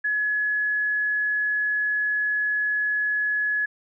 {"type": "tone", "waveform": "sine", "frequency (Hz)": 1695, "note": "G#6", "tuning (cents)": 35, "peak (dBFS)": -21, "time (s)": [0.04, 3.66], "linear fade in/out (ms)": 10, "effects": []}